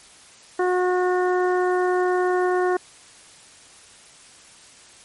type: harmonic tone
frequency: 363.3 Hz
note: F#4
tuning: 32 cents flat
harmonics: 1 / 2 / 3 / 4 / 5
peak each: -19 / -25 / -29 / -31 / -33 dBFS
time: 0.59-2.77 s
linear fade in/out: 5 ms
effects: white hiss -48 dBFS RMS until 5.04 s + MP3 48 kbps